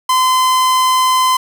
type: tone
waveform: 45% pulse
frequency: 1027 Hz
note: C6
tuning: 33 cents flat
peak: -10 dBFS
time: 0.09-1.37 s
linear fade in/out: 5 ms
effects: none